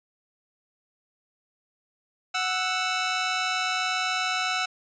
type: tone pair together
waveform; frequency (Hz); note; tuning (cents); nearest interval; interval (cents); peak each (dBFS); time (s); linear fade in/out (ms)
15% pulse; 740 / 1318.5; F#5 / E6; 0 / 0; minor seventh; 1000; -21; 2.34-4.66; 10
effects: resampled to 16000 Hz